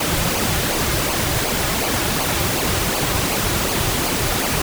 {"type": "noise with flanger", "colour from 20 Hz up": "pink", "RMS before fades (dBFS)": -20, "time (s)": [0, 4.62], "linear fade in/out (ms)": 5, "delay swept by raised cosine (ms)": [0.54, 4.54], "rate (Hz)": 2.7, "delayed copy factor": -0.6, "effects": []}